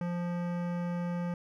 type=tone with hard clipping; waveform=sine; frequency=174.61 Hz; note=F3; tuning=in tune; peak=-33 dBFS; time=0.01-1.34 s; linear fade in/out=2 ms; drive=17 dB; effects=none